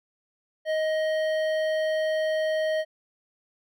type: tone with hard clipping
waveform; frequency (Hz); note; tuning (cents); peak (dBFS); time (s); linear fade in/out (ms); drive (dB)
sine; 627; D#5; +13; -25; 0.65-2.85; 50; 11
effects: none